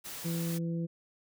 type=noise; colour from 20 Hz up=white; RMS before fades=-42 dBFS; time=0.04-0.59 s; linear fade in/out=20 ms
type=harmonic tone; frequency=167.6 Hz; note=E3; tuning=29 cents sharp; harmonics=1 / 2 / 3; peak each=-31 / -40 / -44 dBFS; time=0.24-0.87 s; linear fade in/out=20 ms
effects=none